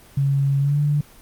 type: tone with pitch glide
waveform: sine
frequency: 138.59 to 146.75 Hz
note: C#3 to D3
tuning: 0 to -1 cents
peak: -16 dBFS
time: 0.17-1.01 s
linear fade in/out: 5 ms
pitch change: +99 cents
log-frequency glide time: 0.59-0.8 s
effects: pink hiss -48 dBFS RMS until 1.21 s + Opus 24 kbps